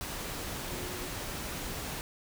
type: tone in noise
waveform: sine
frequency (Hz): 361.2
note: F#4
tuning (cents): -42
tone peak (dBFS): -44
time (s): 0.7-1.07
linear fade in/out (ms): 0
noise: pink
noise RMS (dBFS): -38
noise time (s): 0.01-2.01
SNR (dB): -9
effects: none